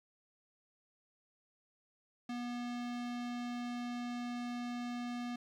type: tone with low-pass filter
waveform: square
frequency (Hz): 242.3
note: B3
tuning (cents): -33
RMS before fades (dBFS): -40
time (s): 2.29-5.36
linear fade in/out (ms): 5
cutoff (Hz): 4900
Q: 0.85
effects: 11-bit